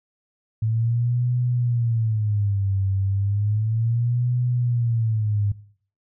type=tone with vibrato; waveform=sine; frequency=109.3 Hz; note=A2; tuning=11 cents flat; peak=-19 dBFS; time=0.62-5.52 s; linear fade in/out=5 ms; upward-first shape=sine; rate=0.33 Hz; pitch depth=210 cents each way; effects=noise-tail reverb RT60 0.5 s tail -18 dB re dry